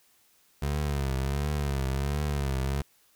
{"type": "tone with vibrato", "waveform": "25% pulse", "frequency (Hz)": 70, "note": "C#2", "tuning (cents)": 18, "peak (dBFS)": -23, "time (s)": [0.62, 2.82], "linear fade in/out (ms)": 5, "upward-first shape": "triangle", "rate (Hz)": 1.4, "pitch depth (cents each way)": 120, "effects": ["white hiss -64 dBFS RMS until 3.15 s"]}